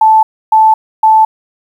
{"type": "tone bursts", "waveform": "sine", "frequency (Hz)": 876, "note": "A5", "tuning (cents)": -8, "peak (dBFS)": -3, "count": 3, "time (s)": [0.01, 1.25], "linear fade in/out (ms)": 5, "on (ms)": 220, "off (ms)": 290, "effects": ["7-bit"]}